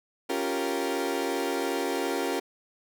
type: chord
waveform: 30% pulse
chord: G half-diminished seventh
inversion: second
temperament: equal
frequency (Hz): 277.2 / 349.2 / 392 / 466.2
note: Db4 / F4 / G4 / Bb4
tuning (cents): 0 / 0 / 0 / 0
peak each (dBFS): -30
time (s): 0.29-2.4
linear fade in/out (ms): 10
effects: none